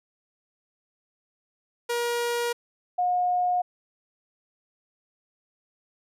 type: tone pair in turn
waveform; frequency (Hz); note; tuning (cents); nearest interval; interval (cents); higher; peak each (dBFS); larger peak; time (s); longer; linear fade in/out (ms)
sawtooth / sine; 476 / 719.6; A#4 / F#5; +36 / -48; perfect fifth; 716; second; -21; neither; 1.89-2.53 / 2.98-3.62; neither; 10
effects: resampled to 32000 Hz